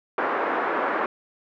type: band-pass noise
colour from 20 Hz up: white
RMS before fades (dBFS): -25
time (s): 0.18-1.06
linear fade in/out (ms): 2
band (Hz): 280 to 1500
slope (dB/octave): 24
effects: none